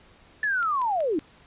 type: linear sweep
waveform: sine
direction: down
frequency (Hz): 1760 to 280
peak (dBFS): -22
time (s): 0.43-1.19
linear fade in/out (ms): 2
type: click train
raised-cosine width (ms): 0.2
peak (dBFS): -25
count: 5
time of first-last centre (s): 0.44-1.193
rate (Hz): 5.31
effects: pink hiss -55 dBFS RMS until 1.46 s + resampled to 8000 Hz